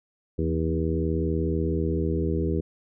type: harmonic tone with a mistuned harmonic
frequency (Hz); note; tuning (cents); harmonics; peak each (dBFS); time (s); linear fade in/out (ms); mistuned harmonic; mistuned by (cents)
80.2; E2; -47; 1 / 2 / 3 / 4 / 5 / 6; -27 / -29 / -33 / -30 / -30 / -34; 0.38-2.61; 10; 2; +44
effects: none